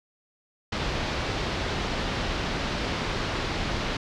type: low-pass noise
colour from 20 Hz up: pink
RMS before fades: -29 dBFS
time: 0.72-3.97 s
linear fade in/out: 5 ms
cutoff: 4900 Hz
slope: 24 dB/octave
effects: none